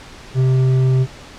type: tone with hard clipping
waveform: sine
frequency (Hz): 130.1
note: C3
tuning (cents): -9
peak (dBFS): -13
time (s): 0.34-1.07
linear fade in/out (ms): 50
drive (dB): 6
effects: pink hiss -38 dBFS RMS until 1.38 s + low-pass 6000 Hz 12 dB/octave